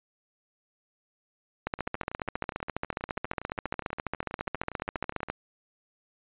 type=two click trains; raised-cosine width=0.5 ms; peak=-14 / -24 dBFS; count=54 / 44; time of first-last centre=1.67-5.3 / 1.79-5.286 s; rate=14.6 / 12.3 Hz; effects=resampled to 8000 Hz